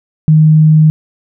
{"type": "tone", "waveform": "sine", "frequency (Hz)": 155.56, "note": "D#3", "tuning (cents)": 0, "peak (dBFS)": -3, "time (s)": [0.28, 0.9], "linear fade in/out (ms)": 0, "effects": []}